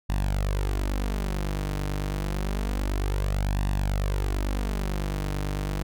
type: tone with flanger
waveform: sawtooth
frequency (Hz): 49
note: G1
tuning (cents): 0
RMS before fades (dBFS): -27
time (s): 0.09-5.83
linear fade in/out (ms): 10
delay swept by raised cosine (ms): 1.1 to 6.6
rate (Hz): 0.28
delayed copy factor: +0.65
effects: none